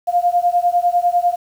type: beating tone pair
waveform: sine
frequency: 698.5 / 708.5 Hz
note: F5 / F5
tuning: 0 / +25 cents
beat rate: 10 Hz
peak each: -16 dBFS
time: 0.07-1.36 s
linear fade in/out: 20 ms
effects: 7-bit